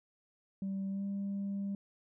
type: tone with pitch glide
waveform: sine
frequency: 194.2 to 198.62 Hz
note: G3 to G3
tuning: -16 to +23 cents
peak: -32 dBFS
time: 0.62-1.75 s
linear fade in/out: 2 ms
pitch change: +39 cents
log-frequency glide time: 0.89-1.04 s
effects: tanh soft clip ceiling -32 dBFS